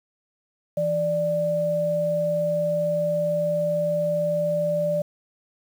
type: tone pair together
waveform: sine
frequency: 165.56 / 590 Hz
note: E3 / D5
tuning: +8 / +8 cents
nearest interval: octave + minor seventh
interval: 2200 cents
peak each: -29 / -21 dBFS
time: 0.77-5.02 s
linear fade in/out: 5 ms
effects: 8-bit